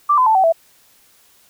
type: tone with pitch steps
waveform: sine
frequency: 1174.7 / 1016.7 / 880 / 761.7 / 659.3 Hz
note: D6 / B5 / A5 / G5 / E5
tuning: 0 / +50 / 0 / -50 / 0 cents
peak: -10 dBFS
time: 0.09-0.525 s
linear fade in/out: 10 ms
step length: 87 ms
effects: white hiss -53 dBFS RMS until 1.49 s